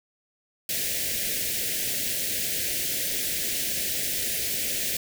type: band-stop noise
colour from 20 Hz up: white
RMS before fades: -28 dBFS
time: 0.69-4.97 s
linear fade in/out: 2 ms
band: 650 to 1700 Hz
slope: 48 dB/octave
effects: none